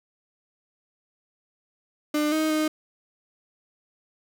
35% pulse tone with pitch steps, 299.8 / 312.9 / 309.3 Hz, D4 / D#4 / D#4, +36 / +10 / -10 cents, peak -20 dBFS, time 2.14-2.68 s, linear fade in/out 5 ms, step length 180 ms, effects none

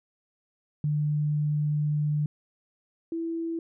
sine tone pair in turn, 149.2 / 330.9 Hz, D3 / E4, +28 / +7 cents, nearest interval octave + major second, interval 1379 cents, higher second, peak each -23 / -28 dBFS, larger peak first, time 0.84-2.26 / 3.12-3.59 s, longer first, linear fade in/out 2 ms, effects none

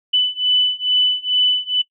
sine beating tone pair, 2992 / 2994.3 Hz, F#7 / F#7, +19 / +20 cents, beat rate 2.3 Hz, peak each -18 / -17 dBFS, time 0.13-1.82 s, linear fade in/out 10 ms, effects noise-tail reverb RT60 0.1 s tail -19 dB re dry

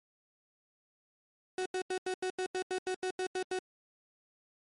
35% pulse tone bursts, 370.9 Hz, F#4, 4 cents sharp, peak -30 dBFS, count 13, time 1.58-3.589 s, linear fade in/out 2 ms, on 77 ms, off 84 ms, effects MP3 48 kbps

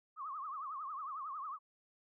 sine tone with vibrato, 1167 Hz, D6, 11 cents flat, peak -40 dBFS, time 0.16-1.59 s, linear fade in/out 50 ms, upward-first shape triangle, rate 11 Hz, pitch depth 200 cents each way, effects none

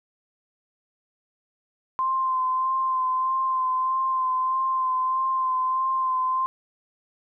sine tone with vibrato, 1041 Hz, C6, 9 cents flat, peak -21 dBFS, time 1.99-6.46 s, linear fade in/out 0 ms, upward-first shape sine, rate 1.6 Hz, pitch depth 20 cents each way, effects none

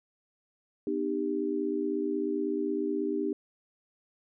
sine tone cluster, 249.1 / 305.4 / 394.8 Hz, B3 / D#4 / G4, +15 / -32 / +12 cents, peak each -35 / -31 / -31 dBFS, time 0.87-3.33 s, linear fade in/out 2 ms, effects none

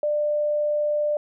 sine tone, 595 Hz, D5, 22 cents sharp, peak -20 dBFS, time 0.03-1.17 s, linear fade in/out 2 ms, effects none

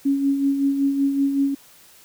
sine tone with tremolo, 277.2 Hz, C#4, in tune, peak -15 dBFS, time 0.05-1.55 s, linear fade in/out 10 ms, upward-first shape sine, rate 5.3 Hz, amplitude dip 50%, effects white hiss -50 dBFS RMS until 2.04 s

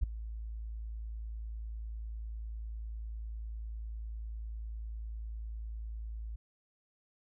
sine tone with ADSR envelope, 55 Hz, A1, in tune, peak -22 dBFS, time 0.01-6.36 s, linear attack 23 ms, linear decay 8 ms, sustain -16 dB, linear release 6 ms, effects none

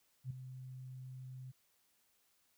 sine tone with ADSR envelope, 129.1 Hz, C3, 23 cents flat, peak -36 dBFS, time 0.24-1.52 s, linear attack 64 ms, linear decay 6 ms, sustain -10 dB, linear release 18 ms, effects white hiss -75 dBFS RMS until 2.57 s

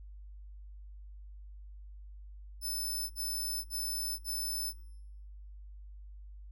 10% pulse tone bursts, 5274 Hz, E8, in tune, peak -28 dBFS, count 4, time 2.61-4.732 s, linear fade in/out 50 ms, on 490 ms, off 54 ms, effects noise-tail reverb RT60 1.0 s tail -25 dB re dry + added 50 Hz sine -46 dBFS peak until 6.51 s

